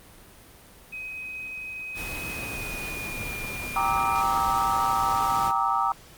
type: tone with pitch glide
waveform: sine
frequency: 2523 to 2410 Hz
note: D#7 to D7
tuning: +23 to +44 cents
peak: -33 dBFS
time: 0.92-4.22 s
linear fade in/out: 10 ms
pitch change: -79 cents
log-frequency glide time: 2.29-3.32 s
type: noise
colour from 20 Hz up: pink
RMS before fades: -35 dBFS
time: 1.94-5.53 s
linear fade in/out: 50 ms
type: chord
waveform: sine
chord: E half-diminished seventh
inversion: first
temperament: equal with one note detuned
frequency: 784 / 932.3 / 1174.7 / 1289.9 Hz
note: G5 / Bb5 / D6 / E6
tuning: 0 / 0 / 0 / -38 cents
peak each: -27 dBFS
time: 3.76-5.92 s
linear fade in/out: 2 ms
effects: pink hiss -50 dBFS RMS until 6.17 s + Opus 32 kbps